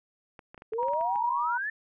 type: clicks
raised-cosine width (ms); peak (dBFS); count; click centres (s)
0.5; -31; 10; 0.392 / 0.545 / 0.578 / 0.621 / 0.735 / 0.831 / 0.884 / 0.935 / 1.011 / 1.158
type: exponential sweep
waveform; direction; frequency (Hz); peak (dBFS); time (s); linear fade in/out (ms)
sine; up; 430.6 to 1805; -29; 0.72-1.7; 5
type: tone with pitch glide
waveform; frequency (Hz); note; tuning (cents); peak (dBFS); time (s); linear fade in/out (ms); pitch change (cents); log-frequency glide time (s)
sine; 949 to 958.9; A#5 to A#5; +31 to +49; -27; 0.78-1.58; 10; +18; 1.02-1.35
effects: none